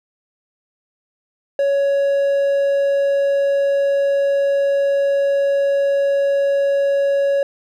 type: tone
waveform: triangle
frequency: 558 Hz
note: C#5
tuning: 11 cents sharp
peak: -12 dBFS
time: 1.59-7.43 s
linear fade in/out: 2 ms
effects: none